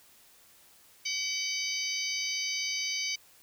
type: harmonic tone with a mistuned harmonic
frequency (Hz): 758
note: F#5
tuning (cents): +42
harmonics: 3 / 4 / 5 / 6 / 7 / 8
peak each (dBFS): -35 / -39 / -43 / -35 / -44 / -36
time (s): 1.05-3.16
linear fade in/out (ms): 10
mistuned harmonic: 6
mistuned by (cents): +52
effects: white hiss -59 dBFS RMS until 3.42 s